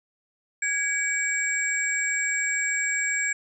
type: tone cluster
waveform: sine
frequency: 1655 / 2277 / 7590 Hz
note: G#6 / C#7 / A#8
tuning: -6 / +46 / +30 cents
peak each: -28 / -27 / -28 dBFS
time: 0.62-3.33 s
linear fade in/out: 5 ms
effects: none